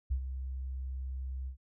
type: tone with ADSR envelope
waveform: sine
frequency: 65.3 Hz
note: C2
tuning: 3 cents flat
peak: -26 dBFS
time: 0.1-1.57 s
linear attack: 17 ms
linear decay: 80 ms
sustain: -9 dB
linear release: 98 ms
effects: none